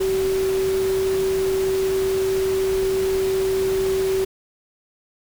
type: tone in noise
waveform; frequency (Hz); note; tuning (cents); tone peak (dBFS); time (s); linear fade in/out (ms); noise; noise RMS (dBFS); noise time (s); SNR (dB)
sine; 382.2; G4; -44; -18; 0-4.25; 10; pink; -32; 0-4.25; +11
effects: none